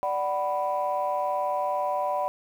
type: chord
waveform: sine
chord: B minor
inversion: first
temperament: equal with one note detuned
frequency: 587.3 / 749.5 / 987.8 Hz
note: D5 / F#5 / B5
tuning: 0 / +22 / 0 cents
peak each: -28 dBFS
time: 0.03-2.28 s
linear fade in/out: 0 ms
effects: tanh soft clip ceiling -17 dBFS + 9-bit